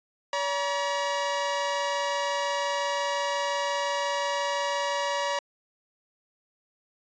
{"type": "tone pair together", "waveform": "sawtooth", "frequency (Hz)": [569, 956.9], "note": ["C#5", "A#5"], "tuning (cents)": [45, 45], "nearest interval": "major sixth", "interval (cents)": 900, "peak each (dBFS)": [-25, -25], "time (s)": [0.33, 5.39], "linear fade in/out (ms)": 2, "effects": ["resampled to 16000 Hz"]}